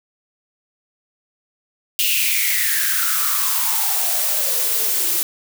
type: noise with high-pass filter sweep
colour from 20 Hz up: blue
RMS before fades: -19 dBFS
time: 1.99-5.23 s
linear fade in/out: 0 ms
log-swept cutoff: 2900 to 320 Hz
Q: 7.1
effects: none